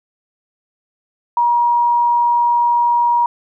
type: tone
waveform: sine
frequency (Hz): 953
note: A#5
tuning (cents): +38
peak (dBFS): -11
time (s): 1.37-3.26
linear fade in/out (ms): 2
effects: none